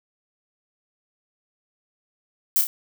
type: noise with echo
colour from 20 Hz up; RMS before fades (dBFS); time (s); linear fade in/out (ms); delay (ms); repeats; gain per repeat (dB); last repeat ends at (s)
violet; -19; 2.56-2.61; 0; 30; 2; -5; 2.67
effects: none